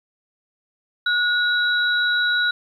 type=tone pair together; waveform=sine; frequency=1452 / 3879 Hz; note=F#6 / B7; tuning=-33 / -32 cents; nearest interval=octave + perfect fourth; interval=1701 cents; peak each=-18 / -23 dBFS; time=1.06-2.51 s; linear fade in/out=5 ms; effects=9-bit